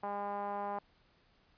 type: tone with low-pass filter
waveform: 5% pulse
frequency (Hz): 202.7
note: G#3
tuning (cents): -42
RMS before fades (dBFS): -38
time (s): 0.03-0.79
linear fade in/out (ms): 5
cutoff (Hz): 870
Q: 3.4
effects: pink hiss -69 dBFS RMS until 1.57 s + resampled to 11025 Hz